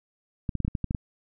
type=clicks; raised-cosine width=5 ms; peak=-15 dBFS; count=9; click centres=0.492 / 0.553 / 0.603 / 0.649 / 0.68 / 0.752 / 0.843 / 0.909 / 0.948 s; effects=none